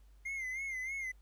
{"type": "tone with vibrato", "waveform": "triangle", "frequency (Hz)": 2100, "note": "C7", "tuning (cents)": 6, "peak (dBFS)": -35, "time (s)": [0.25, 1.12], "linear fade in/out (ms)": 10, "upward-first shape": "sine", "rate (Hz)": 3.2, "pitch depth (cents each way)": 77, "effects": ["added 50 Hz sine -57 dBFS peak until 1.21 s", "pink hiss -74 dBFS RMS until 1.21 s"]}